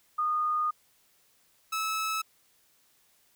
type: tone pair in turn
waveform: sine / sawtooth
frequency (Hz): 1228 / 1301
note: D#6 / E6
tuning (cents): -23 / -23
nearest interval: minor second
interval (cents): 100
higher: second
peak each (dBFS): -25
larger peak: neither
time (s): 0.18-0.71 / 1.72-2.22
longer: first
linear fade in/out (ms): 10
effects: white hiss -66 dBFS RMS until 3.35 s